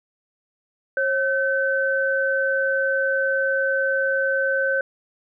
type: tone pair together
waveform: sine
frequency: 541 / 1530.2 Hz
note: C#5 / G6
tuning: -42 / -42 cents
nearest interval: octave + tritone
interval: 1800 cents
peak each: -22 / -21 dBFS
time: 0.97-4.81 s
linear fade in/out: 2 ms
effects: none